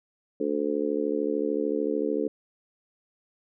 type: harmonic tone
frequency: 73.42 Hz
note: D2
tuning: in tune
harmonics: 3 / 4 / 5 / 6 / 7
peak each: -35 / -29 / -33 / -28 / -33 dBFS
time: 0.4-2.28 s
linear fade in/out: 5 ms
effects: none